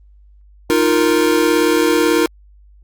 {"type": "chord", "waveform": "square", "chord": "Eb suspended second", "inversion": "none", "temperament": "equal", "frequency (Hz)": [311.1, 349.2, 466.2], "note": ["Eb4", "F4", "Bb4"], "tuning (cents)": [0, 0, 0], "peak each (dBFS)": -17, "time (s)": [0.7, 2.26], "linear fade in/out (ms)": 0, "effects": ["added 50 Hz sine -43 dBFS peak until 2.83 s", "Opus 24 kbps"]}